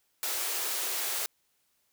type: high-pass noise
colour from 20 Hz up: white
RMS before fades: -32 dBFS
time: 0.23-1.26 s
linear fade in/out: 0 ms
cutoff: 330 Hz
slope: 48 dB/octave
effects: white hiss -73 dBFS RMS until 1.92 s